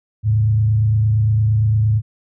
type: tone with frequency modulation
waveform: sine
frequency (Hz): 108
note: A2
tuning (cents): -32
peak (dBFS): -12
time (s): 0.23-2.02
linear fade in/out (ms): 50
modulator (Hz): 28.7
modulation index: 0.4
effects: none